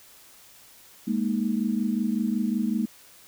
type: chord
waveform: sine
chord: Ab suspended second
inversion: none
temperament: equal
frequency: 207.7 / 233.1 / 311.1 Hz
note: Ab3 / Bb3 / Eb4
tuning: 0 / 0 / 0 cents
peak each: -26 / -26 / -32 dBFS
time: 1.07-2.86 s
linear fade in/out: 10 ms
effects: white hiss -52 dBFS RMS until 3.27 s